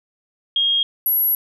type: tone pair in turn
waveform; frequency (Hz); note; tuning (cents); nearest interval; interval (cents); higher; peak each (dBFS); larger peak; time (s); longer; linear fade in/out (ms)
sine; 3251 / 11563; G#7 / F#9; -38 / -41; octave + minor seventh; 2197; second; -15; neither; 0.56-0.83 / 1.06-1.35; second; 2
effects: none